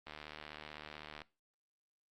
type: click train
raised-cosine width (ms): 0.3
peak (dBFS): -30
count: 88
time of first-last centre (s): 0.07-1.218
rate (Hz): 75.8
effects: noise-tail reverb RT60 0.3 s tail -20 dB re dry + Opus 32 kbps